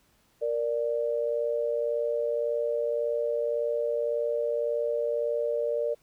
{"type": "tone pair together", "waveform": "sine", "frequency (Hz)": [467.2, 589], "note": ["A#4", "D5"], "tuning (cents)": [4, 5], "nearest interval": "major third", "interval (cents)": 401, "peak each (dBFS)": -28, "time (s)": [0.41, 5.95], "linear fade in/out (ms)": 20, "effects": ["pink hiss -66 dBFS RMS until 6.02 s"]}